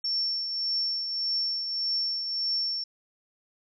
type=tone with tremolo; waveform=sine; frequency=5440 Hz; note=F8; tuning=46 cents flat; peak=-24 dBFS; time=0.04-2.84 s; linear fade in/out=5 ms; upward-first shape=triangle; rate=1.7 Hz; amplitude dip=50%; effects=none